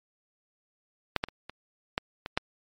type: clicks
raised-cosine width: 0.3 ms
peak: -8 / -10 / -26 / -23 / -10 / -18 / -9 dBFS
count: 7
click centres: 1.163 / 1.239 / 1.286 / 1.496 / 1.979 / 2.261 / 2.375 s
effects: MP3 64 kbps